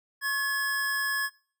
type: tone pair together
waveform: square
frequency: 1088.9 / 1701 Hz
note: C#6 / G#6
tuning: -31 / +41 cents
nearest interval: minor sixth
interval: 772 cents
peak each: -37 / -27 dBFS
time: 0.21-1.3 s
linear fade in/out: 50 ms
effects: noise-tail reverb RT60 0.5 s tail -24 dB re dry